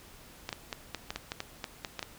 clicks, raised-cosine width 0.2 ms, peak -17 dBFS, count 12, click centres 0.491 / 0.528 / 0.728 / 0.947 / 1.105 / 1.16 / 1.319 / 1.404 / 1.642 / 1.848 / 1.993 / 2.028 s, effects pink hiss -53 dBFS RMS until 2.18 s

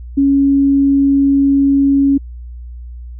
sine tone, 277.2 Hz, C#4, in tune, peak -8 dBFS, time 0.17-2.18 s, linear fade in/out 10 ms, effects added 60 Hz sine -27 dBFS peak until 3.19 s

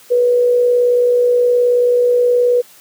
sine tone with amplitude modulation, 488.3 Hz, B4, 20 cents flat, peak -8 dBFS, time 0.1-2.62 s, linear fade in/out 20 ms, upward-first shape sine, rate 58.8 Hz, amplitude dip 30%, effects white hiss -44 dBFS RMS until 2.8 s + high-pass 150 Hz 12 dB/octave

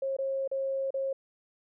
sine tone with dropouts, 540 Hz, C#5, 45 cents flat, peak -28 dBFS, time 0.02-1.13 s, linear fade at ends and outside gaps 5 ms, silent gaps 0.167-0.186 / 0.477-0.514 / 0.906-0.941 s, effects none

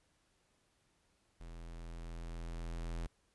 square tone with level ramp, 41.89 Hz, E1, 29 cents sharp, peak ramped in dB -48 to -38 dBFS, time 1.4-3.07 s, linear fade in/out 10 ms, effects pink hiss -75 dBFS RMS until 3.34 s + resampled to 24000 Hz

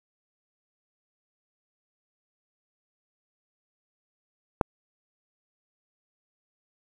click, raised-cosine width 1 ms, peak -6 dBFS, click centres 4.612 s, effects 7-bit

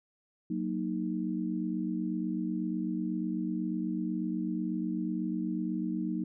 sine chord, D# minor, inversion first, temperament equal, 185 / 233.1 / 311.1 Hz, F#3 / A#3 / D#4, 0 / 0 / 0 cents, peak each -34 / -35 / -34 dBFS, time 0.5-6.24 s, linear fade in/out 5 ms, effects none

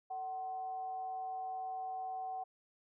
sine tone with frequency modulation, 753 Hz, F#5, 30 cents sharp, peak -38 dBFS, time 0.1-2.44 s, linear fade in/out 10 ms, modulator 303 Hz, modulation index 0.23, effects none

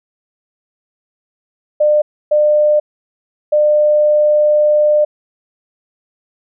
sine tone bursts at uneven times, 600 Hz, D5, 37 cents sharp, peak -8 dBFS, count 3, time 1.8-2.02 / 2.31-2.8 / 3.52-5.05 s, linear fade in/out 10 ms, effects none

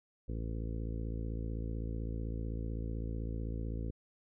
harmonic tone, 55.8 Hz, A1, 25 cents sharp, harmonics 1 / 2 / 3 / 4 / 5 / 6 / 7 / 8 / 9, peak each -37 / -41 / -48 / -47 / -48 / -51 / -55 / -52 / -54 dBFS, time 0.28-3.91 s, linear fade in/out 10 ms, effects none

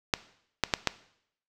clicks, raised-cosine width 0.2 ms, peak -5 dBFS, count 4, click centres 0.138 / 0.637 / 0.738 / 0.873 s, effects noise-tail reverb RT60 0.7 s tail -17 dB re dry

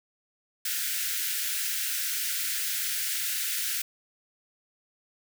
white high-pass noise, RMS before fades -30 dBFS, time 0.65-3.82 s, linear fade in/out 5 ms, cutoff 1400 Hz, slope 96 dB/octave, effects none

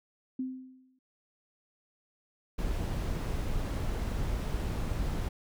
sine tone with exponential decay, 258.7 Hz, C4, 19 cents flat, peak -29 dBFS, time 0.39-0.99 s, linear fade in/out 5 ms, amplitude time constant 130 ms
brown noise, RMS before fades -32 dBFS, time 2.58-5.29 s, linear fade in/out 10 ms
effects none

